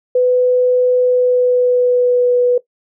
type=tone with pitch glide; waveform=sine; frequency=500 to 491.7 Hz; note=B4 to B4; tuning=+21 to -8 cents; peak=-9 dBFS; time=0.15-2.58 s; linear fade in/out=5 ms; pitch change=-29 cents; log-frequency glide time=0.97-2.36 s; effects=noise-tail reverb RT60 0.1 s tail -17 dB re dry